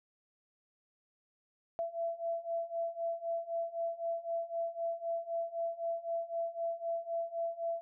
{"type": "beating tone pair", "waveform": "sine", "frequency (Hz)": [669, 672.9], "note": ["E5", "E5"], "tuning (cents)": [25, 35], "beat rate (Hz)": 3.9, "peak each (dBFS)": [-38, -36], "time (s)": [1.79, 7.81], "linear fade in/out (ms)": 0, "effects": []}